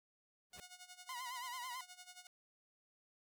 pink noise with exponential growth, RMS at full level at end -49 dBFS, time 0.5-0.6 s, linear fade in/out 0 ms, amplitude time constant 21 ms
5% pulse tone with tremolo, 725 Hz, F#5, 35 cents flat, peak -40 dBFS, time 0.53-2.27 s, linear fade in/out 2 ms, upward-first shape sine, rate 11 Hz, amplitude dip 80%
sawtooth tone with vibrato, 999 Hz, B5, 20 cents sharp, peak -40 dBFS, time 1.09-1.81 s, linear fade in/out 2 ms, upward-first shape sine, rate 9.1 Hz, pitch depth 82 cents each way
effects none

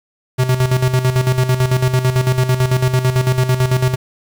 square tone with tremolo, 128 Hz, C3, 38 cents flat, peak -11 dBFS, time 0.38-3.96 s, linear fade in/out 20 ms, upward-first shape square, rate 9 Hz, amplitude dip 65%, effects 8-bit

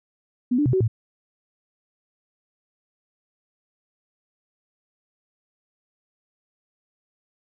sine tone with pitch steps, 246.8 / 294.6 / 125.8 / 376.8 / 111.6 Hz, B3 / D4 / B2 / F#4 / A2, -1 / +6 / +32 / +32 / +25 cents, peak -17 dBFS, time 0.51-0.88 s, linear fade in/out 10 ms, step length 74 ms, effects none

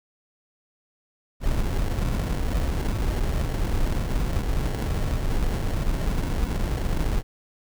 brown noise with sample-and-hold, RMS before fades -24 dBFS, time 1.4-7.23 s, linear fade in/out 50 ms, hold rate 1225 Hz, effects none

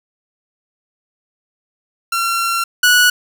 sawtooth tone pair in turn, 1365 / 1470.1 Hz, F6 / F#6, -40 / -12 cents, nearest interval minor second, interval 128 cents, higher second, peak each -12 / -5 dBFS, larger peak second, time 2.12-2.64 / 2.83-3.1 s, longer first, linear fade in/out 5 ms, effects 7-bit

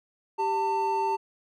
triangle tone pair together, 392 / 896.4 Hz, G4 / A5, 0 / +32 cents, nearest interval octave + major second, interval 1432 cents, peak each -28 / -23 dBFS, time 0.38-1.17 s, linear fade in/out 20 ms, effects none

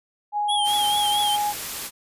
sine tone, 830.6 Hz, G#5, in tune, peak -21 dBFS, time 0.32-1.54 s, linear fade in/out 50 ms
square tone with vibrato, 3238 Hz, G#7, 45 cents flat, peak -23 dBFS, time 0.48-1.37 s, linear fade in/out 20 ms, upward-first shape triangle, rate 4.5 Hz, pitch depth 87 cents each way
white noise, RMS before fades -31 dBFS, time 0.64-1.91 s, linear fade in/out 50 ms
effects resampled to 32000 Hz

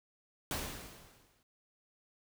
pink noise with exponential decay, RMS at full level -35 dBFS, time 0.51-1.43 s, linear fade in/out 1 ms, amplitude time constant 200 ms, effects none

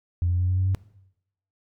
sine tone with pitch steps, 87.31 / 88.84 / 90.39 / 91.97 / 93.58 / 95.21 Hz, F2 / F2 / F#2 / F#2 / F#2 / G2, 0 / +30 / -40 / -10 / +20 / -50 cents, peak -19 dBFS, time 0.22-0.748 s, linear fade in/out 0 ms, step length 88 ms, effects noise-tail reverb RT60 0.8 s tail -19 dB re dry + tanh soft clip ceiling -15 dBFS

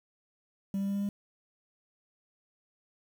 sine tone with pitch steps, 196 / 197.48 / 198.97 / 200.5 / 202 Hz, G3 / G3 / G3 / G3 / G#3, 0 / +13 / +26 / +39 / -48 cents, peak -26 dBFS, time 0.74-1.09 s, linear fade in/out 2 ms, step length 70 ms, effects tanh soft clip ceiling -28 dBFS + 9-bit

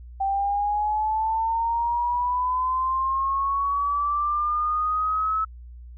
sine linear sweep, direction up, 777 to 1300 Hz, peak -21 dBFS, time 0.2-5.45 s, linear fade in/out 10 ms, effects added 60 Hz sine -39 dBFS peak until 5.97 s

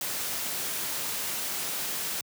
white noise, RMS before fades -32 dBFS, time 0.01-2.21 s, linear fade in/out 2 ms, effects high-pass 100 Hz 12 dB/octave

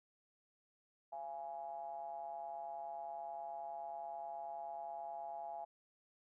triangle ring-modulated tone, 74.7 Hz, D2, 30 cents sharp, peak -38 dBFS, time 1.12-5.65 s, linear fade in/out 10 ms, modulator 757 Hz, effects none

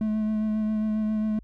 triangle tone with vibrato, 215.5 Hz, A3, 36 cents flat, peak -21 dBFS, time 0.01-1.39 s, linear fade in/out 2 ms, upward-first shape sine, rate 7.4 Hz, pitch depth 16 cents each way, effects added 49 Hz sine -46 dBFS peak until 1.43 s

